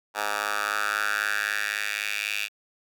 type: tone with high-pass filter sweep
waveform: 10% pulse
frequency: 103.83 Hz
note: G#2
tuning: in tune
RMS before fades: -28 dBFS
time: 0.14-2.49 s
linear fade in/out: 50 ms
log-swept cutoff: 960 to 2600 Hz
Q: 3.6
effects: none